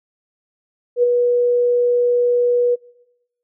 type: tone with ADSR envelope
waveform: sine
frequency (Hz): 485.9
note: B4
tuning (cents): -28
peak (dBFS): -9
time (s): 0.96-2.76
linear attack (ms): 72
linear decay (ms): 11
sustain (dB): -4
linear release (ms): 21
effects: noise-tail reverb RT60 1.0 s tail -24 dB re dry